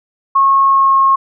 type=tone with pitch glide; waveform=sine; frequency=1090 to 1082.5 Hz; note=C#6 to C#6; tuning=-29 to -41 cents; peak=-7 dBFS; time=0.35-1.16 s; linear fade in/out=10 ms; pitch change=-12 cents; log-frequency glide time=0.67-0.97 s; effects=none